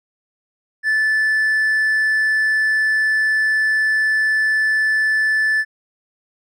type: tone with hard clipping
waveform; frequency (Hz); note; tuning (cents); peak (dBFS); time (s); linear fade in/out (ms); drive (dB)
sine; 1748; A6; -12; -15; 0.83-5.65; 50; 2
effects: none